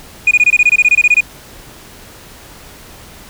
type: tone bursts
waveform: sine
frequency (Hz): 2454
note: D#7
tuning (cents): -25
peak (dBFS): -3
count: 15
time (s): 0.27-1.207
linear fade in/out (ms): 5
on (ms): 41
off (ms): 23
effects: tanh soft clip ceiling -3 dBFS + pink hiss -37 dBFS RMS until 3.29 s